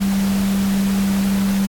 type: tone in noise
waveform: sine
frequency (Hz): 196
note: G3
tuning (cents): 0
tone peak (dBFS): -15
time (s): 0-1.67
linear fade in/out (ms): 20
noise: pink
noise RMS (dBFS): -29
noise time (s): 0-1.67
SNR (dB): +11
effects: AAC 64 kbps